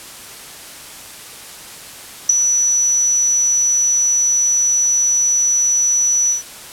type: tone with ADSR envelope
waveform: sine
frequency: 5920 Hz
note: F#8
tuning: in tune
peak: -3 dBFS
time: 2.29-6.43 s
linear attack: 8 ms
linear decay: 6 ms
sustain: -9 dB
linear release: 130 ms
effects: white hiss -35 dBFS RMS until 6.72 s + low-pass 12000 Hz 12 dB/octave